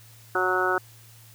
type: harmonic tone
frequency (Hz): 184.2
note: F#3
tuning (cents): -7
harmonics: 2 / 3 / 4 / 5 / 6 / 7 / 8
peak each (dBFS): -27 / -32 / -30 / -32 / -35 / -27 / -26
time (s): 0.35-0.78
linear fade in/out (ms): 2
effects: added 113 Hz sine -50 dBFS peak until 1.34 s + white hiss -53 dBFS RMS until 1.34 s